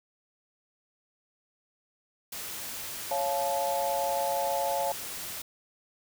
white noise, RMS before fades -38 dBFS, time 2.32-5.42 s, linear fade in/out 5 ms
sine chord, Db augmented, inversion none, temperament just, 554.4 / 693 / 866.2 Hz, Db5 / F5 / A5, 0 / -14 / -27 cents, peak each -31 dBFS, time 3.11-4.92 s, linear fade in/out 2 ms
effects none

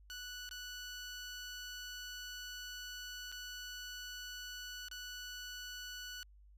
15% pulse tone with dropouts, 1480 Hz, F#6, in tune, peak -38 dBFS, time 0.1-6.23 s, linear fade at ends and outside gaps 0 ms, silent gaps 0.491-0.511 / 3.317-3.324 / 4.884-4.913 s, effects added 50 Hz sine -58 dBFS peak until 6.57 s + resampled to 32000 Hz

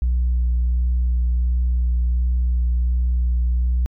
sine tone with vibrato, 60.8 Hz, B1, 26 cents flat, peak -14 dBFS, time 0.02-3.86 s, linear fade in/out 0 ms, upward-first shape sine, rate 1.4 Hz, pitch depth 14 cents each way, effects tanh soft clip ceiling -14 dBFS

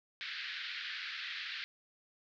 pink band-pass noise, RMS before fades -42 dBFS, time 0.21-1.64 s, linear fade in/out 0 ms, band 1500 to 4500 Hz, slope 48 dB/octave, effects none

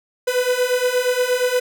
45% pulse beating tone pair, 493.9 / 502.4 Hz, B4 / B4, 0 / +30 cents, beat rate 8.5 Hz, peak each -21 / -19 dBFS, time 0.27-1.6 s, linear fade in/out 10 ms, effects none

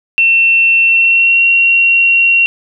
sine tone with pitch glide, 2700 to 2742 Hz, E7 to F7, +41 to -32 cents, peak -6 dBFS, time 0.18-2.46 s, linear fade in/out 0 ms, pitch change +27 cents, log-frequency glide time 0.85-1.42 s, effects none

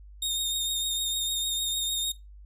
sawtooth tone with vibrato, 3694 Hz, A#7, 16 cents flat, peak -24 dBFS, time 0.22-2.12 s, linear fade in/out 5 ms, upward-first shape triangle, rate 6.6 Hz, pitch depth 29 cents each way, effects noise-tail reverb RT60 0.2 s tail -19 dB re dry + added 50 Hz sine -45 dBFS peak until 2.45 s

